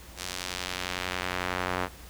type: tone with band-pass filter sweep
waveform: sawtooth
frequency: 91 Hz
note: F#2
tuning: 28 cents flat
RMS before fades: -33 dBFS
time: 0.16-1.89 s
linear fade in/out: 50 ms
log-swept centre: 6200 to 1200 Hz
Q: 0.81
effects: added 60 Hz sine -48 dBFS peak until 2.09 s + pink hiss -49 dBFS RMS until 2.09 s